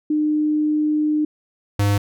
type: tone pair in turn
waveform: sine / square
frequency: 303.2 / 101.53 Hz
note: D#4 / G#2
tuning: -45 / -39 cents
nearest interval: octave + perfect fifth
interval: 1894 cents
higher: first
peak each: -16 dBFS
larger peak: neither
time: 0.1-1.25 / 1.79-1.98 s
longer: first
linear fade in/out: 5 ms
effects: none